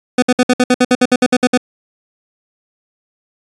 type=tone bursts; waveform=25% pulse; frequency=249.8 Hz; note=B3; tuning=20 cents sharp; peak=-4 dBFS; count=14; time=0.18-1.576 s; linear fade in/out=5 ms; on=44 ms; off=60 ms; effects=resampled to 22050 Hz